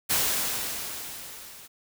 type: noise with level ramp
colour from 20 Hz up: white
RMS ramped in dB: -23 to -47 dBFS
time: 0.09-1.68 s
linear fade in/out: 20 ms
effects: none